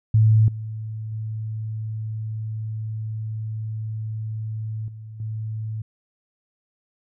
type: tone with level steps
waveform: sine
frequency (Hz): 109.5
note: A2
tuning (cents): -8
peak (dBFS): -12 / -28 / -26 / -35 / -26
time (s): 0.14-5.82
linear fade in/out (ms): 5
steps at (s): 0.48 / 1.12 / 4.88 / 5.2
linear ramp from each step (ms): 2
effects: none